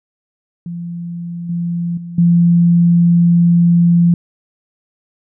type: tone with level steps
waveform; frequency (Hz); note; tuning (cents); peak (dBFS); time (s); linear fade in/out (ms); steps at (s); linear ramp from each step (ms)
sine; 171.7; F3; -29; -22 / -16 / -25 / -7; 0.66-4.14; 2; 1.49 / 1.97 / 2.18; 5
effects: none